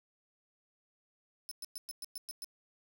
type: tone bursts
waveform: 20% pulse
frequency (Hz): 5270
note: E8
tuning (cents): -1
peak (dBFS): -34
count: 8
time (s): 1.49-2.444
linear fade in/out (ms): 0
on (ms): 23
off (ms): 110
effects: none